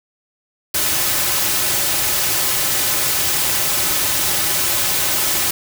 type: noise with comb filter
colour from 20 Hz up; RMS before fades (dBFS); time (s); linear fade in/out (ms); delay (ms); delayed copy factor
white; -18; 0.74-5.51; 5; 4.3; -0.5
effects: none